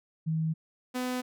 sine / sawtooth tone pair in turn, 159.7 / 251.5 Hz, D#3 / B3, +45 / +32 cents, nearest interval minor sixth, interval 787 cents, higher second, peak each -26 dBFS, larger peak neither, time 0.26-0.54 / 0.94-1.22 s, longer neither, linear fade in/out 20 ms, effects none

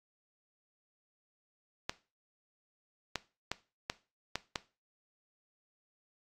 clicks, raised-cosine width 0.2 ms, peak -15 dBFS, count 6, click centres 1.895 / 3.157 / 3.516 / 3.899 / 4.356 / 4.558 s, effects noise-tail reverb RT60 0.3 s tail -17 dB re dry + AAC 48 kbps

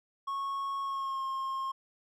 triangle tone with pitch glide, 1100 to 1069.9 Hz, C#6 to C6, -14 to +38 cents, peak -30 dBFS, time 0.27-1.72 s, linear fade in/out 10 ms, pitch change -48 cents, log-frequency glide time 0.81-1.24 s, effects none

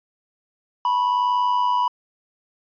triangle tone with amplitude modulation, 984 Hz, B5, 7 cents flat, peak -13 dBFS, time 0.85-1.88 s, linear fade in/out 2 ms, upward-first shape sine, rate 101 Hz, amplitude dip 55%, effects resampled to 11025 Hz

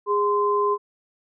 sine tone pair together, 410.7 / 1035 Hz, G#4 / C6, -19 / -19 cents, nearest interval octave + major third, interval 1600 cents, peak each -21 dBFS, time 0.06-0.78 s, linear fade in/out 50 ms, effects none

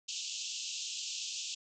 white band-pass noise, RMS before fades -40 dBFS, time 0.08-1.55 s, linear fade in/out 10 ms, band 2600 to 7400 Hz, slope 96 dB/octave, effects none

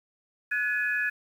sine tone cluster, 1471 / 1702 / 2494 Hz, F#6 / G#6 / D#7, -11 / +42 / +3 cents, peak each -32 / -26 / -34 dBFS, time 0.51-1.1 s, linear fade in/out 10 ms, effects 9-bit

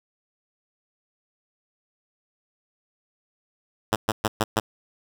5% pulse tone bursts, 109.2 Hz, A2, 13 cents flat, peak -8 dBFS, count 5, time 3.92-4.6 s, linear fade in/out 10 ms, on 40 ms, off 120 ms, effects none

